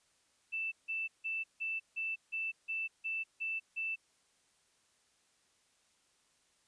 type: tone bursts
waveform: sine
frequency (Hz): 2654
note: E7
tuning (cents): +11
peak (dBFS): -34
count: 10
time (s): 0.52-3.96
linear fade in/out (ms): 20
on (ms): 200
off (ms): 160
effects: white hiss -72 dBFS RMS until 6.67 s + resampled to 22050 Hz